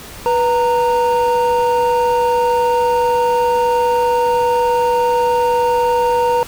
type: tone pair together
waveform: triangle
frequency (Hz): 489.9 / 924.8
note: B4 / A#5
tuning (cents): -14 / -14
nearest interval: major seventh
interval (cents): 1100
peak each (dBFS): -13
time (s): 0.26-6.43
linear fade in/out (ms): 0
effects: pink hiss -34 dBFS RMS until 6.47 s